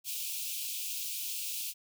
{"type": "high-pass noise", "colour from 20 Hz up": "white", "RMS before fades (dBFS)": -37, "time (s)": [0.04, 1.74], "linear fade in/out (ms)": 50, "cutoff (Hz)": 2400, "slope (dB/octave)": 96, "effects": []}